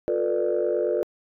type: chord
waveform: sine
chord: B half-diminished seventh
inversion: second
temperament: just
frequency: 355.6 / 444.5 / 493.9 / 592.7 Hz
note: F4 / A4 / B4 / D5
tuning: +31 / +18 / 0 / +16 cents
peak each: -26 dBFS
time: 0.08-1.03 s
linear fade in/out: 0 ms
effects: tanh soft clip ceiling -14 dBFS